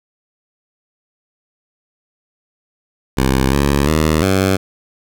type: tone with pitch steps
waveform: 10% pulse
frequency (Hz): 66 / 70.4 / 78.1 / 95.4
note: C2 / C#2 / D#2 / G2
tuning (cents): +16 / +27 / +7 / -47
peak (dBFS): -4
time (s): 3.17-4.57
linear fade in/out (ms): 10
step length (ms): 350
effects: none